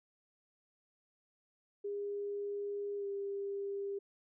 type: tone with pitch glide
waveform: sine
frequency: 406.1 to 398.7 Hz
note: G#4 to G4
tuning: -39 to +29 cents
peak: -36 dBFS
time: 1.84-3.99 s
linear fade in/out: 10 ms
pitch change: -32 cents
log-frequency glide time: 2.97-3.06 s
effects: none